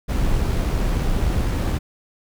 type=noise with amplitude modulation; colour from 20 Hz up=brown; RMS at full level=-19 dBFS; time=0.08-1.79 s; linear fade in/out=20 ms; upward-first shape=sine; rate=77.8 Hz; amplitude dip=25%; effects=none